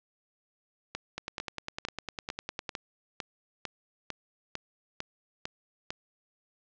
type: two click trains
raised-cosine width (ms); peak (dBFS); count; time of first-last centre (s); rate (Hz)
0.2; -17 / -17; 16 / 12; 1.18-2.692 / 0.95-5.905; 9.92 / 2.22
effects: low-pass 6000 Hz 12 dB/octave